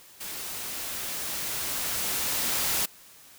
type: noise with level ramp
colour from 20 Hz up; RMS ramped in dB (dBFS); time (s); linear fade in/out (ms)
white; -37 to -26; 0.2-2.86; 10
effects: white hiss -52 dBFS RMS until 3.38 s